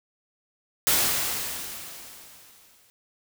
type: noise with exponential decay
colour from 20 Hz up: white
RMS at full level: -20 dBFS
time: 0.87-2.9 s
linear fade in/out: 0 ms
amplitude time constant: 440 ms
effects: none